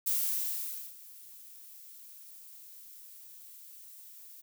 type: noise with ADSR envelope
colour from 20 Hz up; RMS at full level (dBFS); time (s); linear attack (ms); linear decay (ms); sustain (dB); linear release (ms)
violet; -29; 0.06-4.42; 12; 860; -22; 20
effects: none